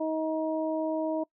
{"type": "harmonic tone", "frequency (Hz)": 316.1, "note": "D#4", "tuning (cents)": 27, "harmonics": [1, 2, 3], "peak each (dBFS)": [-30, -30, -37], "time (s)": [0, 1.24], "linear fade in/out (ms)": 10, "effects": ["noise-tail reverb RT60 0.1 s tail -23 dB re dry"]}